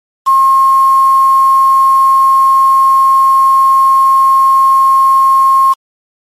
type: tone with quantisation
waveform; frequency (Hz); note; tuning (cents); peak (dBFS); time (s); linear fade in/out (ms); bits
sine; 1073; C6; +43; -4; 0.26-5.74; 20; 4
effects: low-pass 12000 Hz 12 dB/octave + MP3 64 kbps